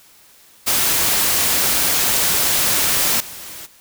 white noise with level steps, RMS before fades -17 / -34 dBFS, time 0.66-3.67 s, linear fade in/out 20 ms, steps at 3.2 s, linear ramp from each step 5 ms, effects white hiss -49 dBFS RMS until 3.8 s

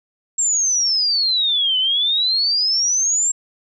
sine exponential two-way sweep, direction down then up, 7560 to 2996 to 7560 Hz, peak -15 dBFS, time 0.38-3.32 s, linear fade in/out 10 ms, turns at 1.78 s, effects none

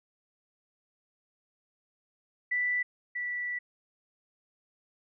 sine tone pair in turn, 1975.5 / 1960.7 Hz, B6 / B6, 0 / -13 cents, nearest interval unison, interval 13 cents, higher first, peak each -26 / -31 dBFS, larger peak first, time 2.51-2.83 / 3.15-3.59 s, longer second, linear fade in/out 10 ms, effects none

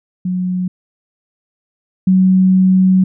sine tone pair in turn, 182.4 / 186.99 Hz, F#3 / F#3, -24 / +19 cents, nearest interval unison, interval 43 cents, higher second, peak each -15 / -7 dBFS, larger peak second, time 0.25-0.68 / 2.07-3.04 s, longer second, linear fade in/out 5 ms, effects none

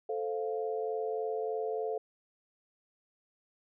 sine chord, F major, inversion first, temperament equal, 440 / 523.3 / 698.5 Hz, A4 / C5 / F5, 0 / 0 / 0 cents, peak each -33 / -39 / -38 dBFS, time 0.09-1.98 s, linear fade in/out 5 ms, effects none

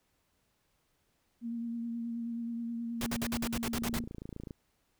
sine tone with vibrato, 233.1 Hz, A#3, in tune, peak -34 dBFS, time 1.41-4.07 s, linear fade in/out 50 ms, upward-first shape triangle, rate 9.4 Hz, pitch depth 26 cents each way
pink noise bursts, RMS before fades -35 dBFS, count 10, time 3.01-3.99 s, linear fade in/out 2 ms, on 53 ms, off 50 ms
click train, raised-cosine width 3 ms, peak -29 dBFS, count 22, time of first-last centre 3.75-4.508 s, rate 27.7 Hz
effects pink hiss -75 dBFS RMS until 4.99 s

